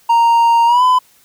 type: tone with pitch glide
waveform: triangle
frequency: 930 to 1008.3 Hz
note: A#5 to B5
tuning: -4 to +36 cents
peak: -6 dBFS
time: 0.09-0.99 s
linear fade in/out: 10 ms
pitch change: +140 cents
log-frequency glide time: 0.66-0.83 s
effects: white hiss -51 dBFS RMS until 1.24 s